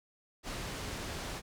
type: low-pass noise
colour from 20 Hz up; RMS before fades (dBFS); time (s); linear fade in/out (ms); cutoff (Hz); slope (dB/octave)
pink; -40; 0.43-1.42; 50; 7800; 12
effects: none